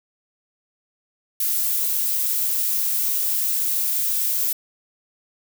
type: noise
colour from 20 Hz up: violet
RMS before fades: -22 dBFS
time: 1.4-4.53 s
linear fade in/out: 5 ms
effects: none